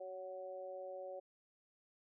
sine tone with amplitude modulation, 559 Hz, C#5, 14 cents sharp, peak -40 dBFS, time 0-1.2 s, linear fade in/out 10 ms, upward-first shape sine, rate 184 Hz, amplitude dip 90%, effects none

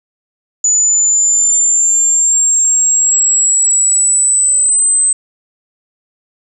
sine linear sweep, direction up, 6940 to 8210 Hz, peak -8 dBFS, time 0.64-5.13 s, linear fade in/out 5 ms, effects none

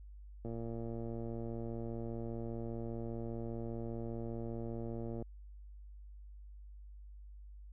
click train, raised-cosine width 2 ms, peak -30 dBFS, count 550, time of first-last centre 0.45-5.224 s, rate 115 Hz, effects added 50 Hz sine -49 dBFS peak until 7.72 s

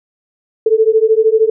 sine beating tone pair, 435 / 448 Hz, A4 / A4, -20 / +31 cents, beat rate 13 Hz, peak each -11 dBFS, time 0.66-1.5 s, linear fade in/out 5 ms, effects none

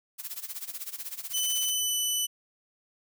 blue noise with tremolo, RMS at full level -35 dBFS, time 0.18-1.71 s, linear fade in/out 20 ms, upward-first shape sine, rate 16 Hz, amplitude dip 85%
15% pulse tone with pitch glide, 3012 to 2988 Hz, F#7 to F#7, +30 to +16 cents, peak -19 dBFS, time 1.33-2.27 s, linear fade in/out 20 ms, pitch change -14 cents, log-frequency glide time 1.73-1.95 s
effects none

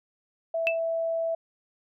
sine tone, 659.3 Hz, E5, in tune, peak -25 dBFS, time 0.54-1.35 s, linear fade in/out 5 ms
sine tone with exponential decay, 2637 Hz, E7, in tune, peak -18 dBFS, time 0.67-0.79 s, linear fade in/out 0 ms, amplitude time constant 25 ms
effects none

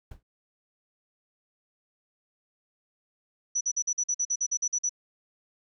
brown noise with exponential decay, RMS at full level -37 dBFS, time 0.11-0.23 s, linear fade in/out 5 ms, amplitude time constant 25 ms
sine tone bursts, 5920 Hz, F#8, in tune, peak -24 dBFS, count 13, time 3.55-4.894 s, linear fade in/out 10 ms, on 60 ms, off 47 ms
effects none

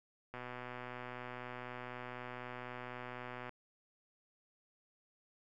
click train, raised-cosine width 0.5 ms, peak -30 dBFS, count 392, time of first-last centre 0.34-3.493 s, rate 124 Hz, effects none

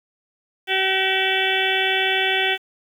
harmonic tone, 381.1 Hz, G4, 49 cents flat, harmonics 1 / 2 / 4 / 5 / 6 / 7 / 8 / 9, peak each -26 / -26 / -26 / -26 / -26 / -26 / -26 / -26 dBFS, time 0.67-2.58 s, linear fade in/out 50 ms, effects 8-bit

